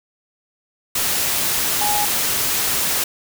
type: tone in noise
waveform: sine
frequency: 830.6 Hz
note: G#5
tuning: in tune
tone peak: -20 dBFS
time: 1.81-2.05 s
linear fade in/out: 5 ms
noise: white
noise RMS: -20 dBFS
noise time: 0.95-3.04 s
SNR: -3 dB
effects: none